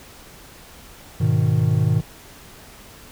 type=chord; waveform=triangle; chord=G# minor; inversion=none; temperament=just; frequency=103.83 / 124.59 / 155.74 Hz; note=G#2 / B2 / D#3; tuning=0 / +16 / +2 cents; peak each=-18 dBFS; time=1.2-2.01 s; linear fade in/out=10 ms; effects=pink hiss -44 dBFS RMS until 3.11 s